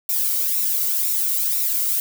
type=noise with flanger; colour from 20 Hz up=violet; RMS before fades=-21 dBFS; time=0.09-2 s; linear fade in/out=2 ms; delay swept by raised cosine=0.63 to 1.2 ms; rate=2 Hz; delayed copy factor=-0.6; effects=none